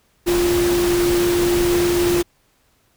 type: tone in noise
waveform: sine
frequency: 349.2 Hz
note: F4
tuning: in tune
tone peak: -15 dBFS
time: 0.26-2.23 s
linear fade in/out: 20 ms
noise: pink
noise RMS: -24 dBFS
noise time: 0.26-2.23 s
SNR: +6 dB
effects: pink hiss -61 dBFS RMS until 2.96 s